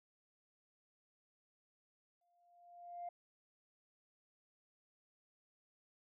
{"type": "tone with exponential growth", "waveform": "sine", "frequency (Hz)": 699, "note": "F5", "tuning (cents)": 1, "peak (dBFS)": -40, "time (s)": [2.21, 3.09], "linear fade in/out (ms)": 5, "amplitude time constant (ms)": 190, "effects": ["tanh soft clip ceiling -38 dBFS"]}